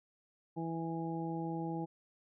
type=harmonic tone; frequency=164.81 Hz; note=E3; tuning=in tune; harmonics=1 / 2 / 3 / 4 / 5; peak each=-39 / -39 / -47 / -51 / -43 dBFS; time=0.56-1.86 s; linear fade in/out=20 ms; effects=none